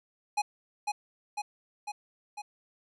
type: tone with echo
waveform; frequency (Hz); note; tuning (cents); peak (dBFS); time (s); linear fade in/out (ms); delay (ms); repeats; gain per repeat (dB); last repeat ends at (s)
square; 832; G#5; +3; -26; 0.37-0.42; 10; 500; 4; -3; 2.42
effects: resampled to 24000 Hz